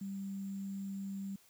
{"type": "tone with sample-and-hold", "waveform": "sine", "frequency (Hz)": 196, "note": "G3", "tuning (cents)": 0, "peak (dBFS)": -38, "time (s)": [0.01, 1.36], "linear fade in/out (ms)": 5, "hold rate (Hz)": 7350, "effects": ["white hiss -65 dBFS RMS until 1.49 s"]}